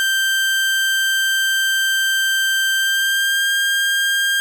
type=tone with pitch glide; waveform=30% pulse; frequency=1568 to 1601.9 Hz; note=G6 to G6; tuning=0 to +37 cents; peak=-13 dBFS; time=0-4.4 s; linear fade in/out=0 ms; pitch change=+37 cents; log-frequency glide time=2.76-3.51 s; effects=none